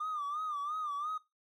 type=tone with vibrato; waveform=triangle; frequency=1200 Hz; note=D6; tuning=37 cents sharp; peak=-31 dBFS; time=0-1.18 s; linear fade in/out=10 ms; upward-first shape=sine; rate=2.9 Hz; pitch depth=95 cents each way; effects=noise-tail reverb RT60 0.2 s tail -18 dB re dry + tanh soft clip ceiling -30 dBFS